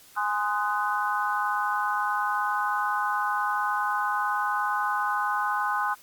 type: chord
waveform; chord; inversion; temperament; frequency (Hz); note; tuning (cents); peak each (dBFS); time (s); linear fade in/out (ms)
sine; Ab dominant seventh; none; just; 830.6 / 1038.3 / 1245.9 / 1495.1; Ab5 / C6 / Eb6 / Gb6; 0 / -14 / +2 / +18; -29 / -29 / -30 / -30; 0.16-5.95; 20
effects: white hiss -53 dBFS RMS until 6.02 s + Opus 48 kbps